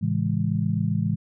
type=chord; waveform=sine; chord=A major seventh; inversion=none; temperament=just; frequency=110 / 137.5 / 165 / 206.2 Hz; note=A2 / C#3 / E3 / G#3; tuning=0 / -14 / +2 / -12 cents; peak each=-26 / -30 / -25 / -27 dBFS; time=0.01-1.16 s; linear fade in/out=20 ms; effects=none